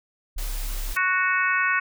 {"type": "tone", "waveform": "sine", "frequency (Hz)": 34.11, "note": "C#1", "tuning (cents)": -27, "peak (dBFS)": -26, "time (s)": [0.36, 0.94], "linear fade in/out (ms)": 10}
{"type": "noise", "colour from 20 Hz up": "white", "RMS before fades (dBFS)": -37, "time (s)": [0.38, 0.97], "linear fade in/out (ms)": 2}
{"type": "harmonic tone", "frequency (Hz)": 370, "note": "F#4", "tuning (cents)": 0, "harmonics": [3, 4, 5, 6, 7], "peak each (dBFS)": [-26, -23, -26, -29, -29], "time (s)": [0.96, 1.8], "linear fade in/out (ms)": 10}
{"effects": []}